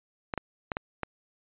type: clicks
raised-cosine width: 0.5 ms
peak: -15 dBFS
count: 5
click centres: 0.338 / 0.377 / 0.718 / 0.769 / 1.033 s
effects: resampled to 8000 Hz